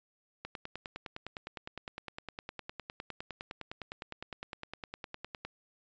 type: click train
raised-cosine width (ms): 0.3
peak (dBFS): -24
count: 50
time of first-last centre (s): 0.45-5.45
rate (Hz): 9.8
effects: resampled to 16000 Hz